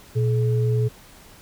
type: tone pair together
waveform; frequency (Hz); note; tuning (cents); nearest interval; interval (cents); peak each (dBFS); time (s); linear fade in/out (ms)
sine; 119.74 / 426.7; A#2 / G#4; +47 / +47; octave + minor seventh; 2200; -18 / -26; 0.15-0.89; 20
effects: pink hiss -48 dBFS RMS until 1.41 s